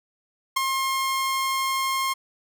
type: tone with ADSR envelope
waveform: sawtooth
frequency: 1068 Hz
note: C6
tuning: 35 cents sharp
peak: -13 dBFS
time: 0.56-2.14 s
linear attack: 11 ms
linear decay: 8 ms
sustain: -6 dB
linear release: 16 ms
effects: none